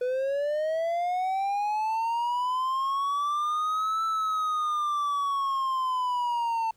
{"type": "linear two-way sweep", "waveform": "triangle", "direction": "up then down", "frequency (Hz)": [491.5, 1324, 893], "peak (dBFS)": -23, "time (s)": [0.01, 6.71], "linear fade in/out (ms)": 5, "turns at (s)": 4.04, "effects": ["pink hiss -66 dBFS RMS until 6.76 s"]}